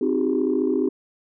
sine chord, Ab dominant seventh, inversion first, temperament equal with one note detuned, 261.6 / 311.1 / 370 / 404.6 Hz, C4 / Eb4 / Gb4 / Ab4, 0 / 0 / 0 / -45 cents, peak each -23 / -24 / -24 / -24 dBFS, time 0.01-0.89 s, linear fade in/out 5 ms, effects tanh soft clip ceiling -11 dBFS

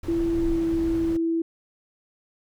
brown noise, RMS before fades -32 dBFS, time 0.03-1.17 s, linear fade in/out 5 ms
sine tone with pitch glide, 334.6 to 330.2 Hz, E4 to E4, +26 to +3 cents, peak -21 dBFS, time 0.08-1.42 s, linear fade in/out 5 ms, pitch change -23 cents, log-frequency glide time 0.35-0.66 s
effects none

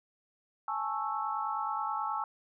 sine chord, A major seventh, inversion third, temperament equal with one note detuned, 830.6 / 880 / 1103 / 1318.5 Hz, G#5 / A5 / C#6 / E6, 0 / 0 / -9 / 0 cents, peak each -37 / -36 / -37 / -36 dBFS, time 0.68-2.24 s, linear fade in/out 2 ms, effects none

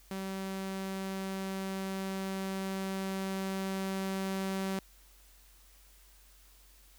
sawtooth tone with level ramp, 192.1 Hz, G3, 35 cents flat, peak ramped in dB -32 to -28 dBFS, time 0.11-4.79 s, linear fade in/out 2 ms, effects added 47 Hz sine -59 dBFS peak until 6.98 s + white hiss -62 dBFS RMS until 6.98 s

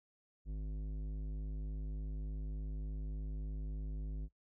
sine tone with tanh clipping, 51.7 Hz, G#1, 7 cents flat, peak -40 dBFS, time 0.45-4.29 s, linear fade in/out 50 ms, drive 13 dB, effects noise-tail reverb RT60 0.1 s tail -21 dB re dry

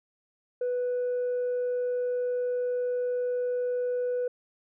sine tone, 493.9 Hz, B4, in tune, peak -24 dBFS, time 0.61-4.28 s, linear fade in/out 5 ms, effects tanh soft clip ceiling -24 dBFS

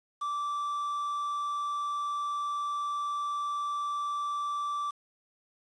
triangle tone with quantisation, 1166 Hz, D6, 13 cents flat, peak -28 dBFS, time 0.21-4.91 s, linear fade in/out 10 ms, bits 8, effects resampled to 22050 Hz

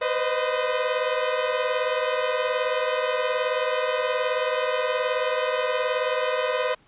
sawtooth tone cluster, 497.2 / 516 / 618 Hz, B4 / C5 / D#5, +12 / -24 / -12 cents, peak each -23 dBFS, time 0.01-6.75 s, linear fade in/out 10 ms, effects pink hiss -59 dBFS RMS until 6.87 s + resampled to 8000 Hz

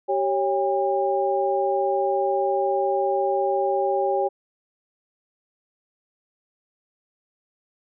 sine tone cluster, 388.3 / 554 / 805 Hz, G4 / C#5 / G5, -16 / -1 / +46 cents, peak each -24 dBFS, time 0.08-4.29 s, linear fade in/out 20 ms, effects none

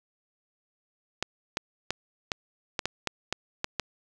clicks, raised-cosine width 0.2 ms, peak -10 dBFS, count 10, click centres 1.226 / 1.571 / 1.906 / 2.318 / 2.792 / 2.856 / 3.073 / 3.326 / 3.644 / 3.797 s, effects none

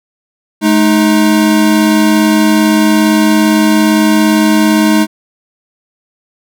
square tone pair together, 213.5 / 311.1 Hz, G#3 / D#4, +48 / 0 cents, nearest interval perfect fifth, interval 652 cents, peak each -10 dBFS, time 0.61-5.07 s, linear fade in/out 50 ms, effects none

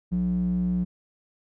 square tone with band-pass filter, 60.2 Hz, B1, 44 cents flat, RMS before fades -25 dBFS, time 0.11-0.85 s, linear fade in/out 20 ms, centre 170 Hz, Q 6, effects none

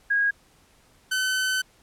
sine / sawtooth tone pair in turn, 1641 / 1520.1 Hz, G#6 / F#6, -21 / +46 cents, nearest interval minor second, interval 133 cents, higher first, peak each -19 dBFS, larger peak neither, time 0.1-0.31 / 1.11-1.62 s, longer second, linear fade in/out 10 ms, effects pink hiss -59 dBFS RMS until 1.82 s + low-pass 12000 Hz 12 dB/octave

